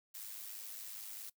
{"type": "noise with amplitude modulation", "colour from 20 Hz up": "blue", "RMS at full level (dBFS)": -45, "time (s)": [0.14, 1.3], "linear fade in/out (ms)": 10, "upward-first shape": "sine", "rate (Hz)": 105, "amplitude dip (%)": 50, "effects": ["noise-tail reverb RT60 0.1 s tail -20 dB re dry"]}